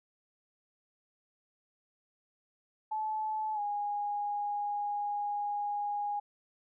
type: tone with pitch glide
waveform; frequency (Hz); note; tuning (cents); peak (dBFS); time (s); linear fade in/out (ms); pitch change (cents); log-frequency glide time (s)
sine; 865 to 822.6; A5 to G#5; -30 to -17; -31; 2.91-6.2; 10; -87; 3.54-3.6
effects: none